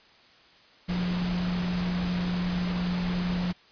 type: tone in noise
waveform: sine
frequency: 178.3 Hz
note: F3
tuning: 36 cents sharp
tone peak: -26 dBFS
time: 0.88-3.53 s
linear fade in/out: 20 ms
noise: pink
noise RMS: -35 dBFS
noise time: 0.88-3.53 s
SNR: +6 dB
effects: white hiss -56 dBFS RMS until 3.71 s + resampled to 11025 Hz